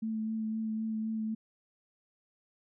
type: tone with vibrato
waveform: sine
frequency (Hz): 220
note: A3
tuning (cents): 0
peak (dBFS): -31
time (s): 0.02-1.35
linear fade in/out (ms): 10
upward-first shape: sine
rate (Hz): 3.9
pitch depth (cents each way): 15
effects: none